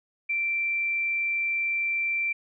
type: tone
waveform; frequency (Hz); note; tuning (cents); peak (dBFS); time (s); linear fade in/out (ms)
sine; 2349; D7; 0; -24; 0.29-2.33; 10
effects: none